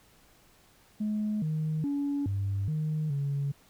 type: tone with pitch steps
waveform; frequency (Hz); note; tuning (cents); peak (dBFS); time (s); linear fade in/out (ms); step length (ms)
sine; 212.1 / 155.8 / 284 / 98.8 / 154.5 / 140.9; G#3 / D#3 / C#4 / G2 / D#3 / C#3; +37 / +3 / +42 / +14 / -12 / +29; -26; 1-3.52; 10; 420
effects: tanh soft clip ceiling -24 dBFS + pink hiss -61 dBFS RMS until 3.69 s